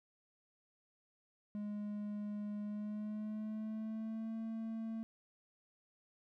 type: tone with pitch glide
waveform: triangle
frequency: 207.8 to 224 Hz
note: G#3 to A3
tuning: +1 to +31 cents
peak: -37 dBFS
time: 1.55-5.03 s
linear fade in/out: 0 ms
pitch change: +130 cents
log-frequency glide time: 2.63-4.35 s
effects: none